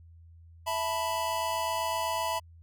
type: chord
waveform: square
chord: E suspended fourth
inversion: none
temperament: equal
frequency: 659.3 / 880 / 987.8 Hz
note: E5 / A5 / B5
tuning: 0 / 0 / 0 cents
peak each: -35 / -35 / -32 dBFS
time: 0.66-2.4 s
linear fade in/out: 20 ms
effects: added 83 Hz sine -50 dBFS peak until 2.62 s